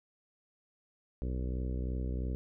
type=harmonic tone; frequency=63 Hz; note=B1; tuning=35 cents sharp; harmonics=1 / 2 / 3 / 4 / 5 / 6 / 7 / 8 / 9; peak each=-33 / -41 / -44 / -45 / -47 / -50 / -49 / -53 / -56 dBFS; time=1.22-2.35 s; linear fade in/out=0 ms; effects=none